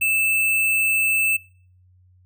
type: tone with sample-and-hold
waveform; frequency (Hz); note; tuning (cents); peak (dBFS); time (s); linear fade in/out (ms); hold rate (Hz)
sine; 2637; E7; 0; -17; 0.01-1.37; 10; 11025
effects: noise-tail reverb RT60 0.5 s tail -23 dB re dry + added 91 Hz sine -52 dBFS peak until 2.25 s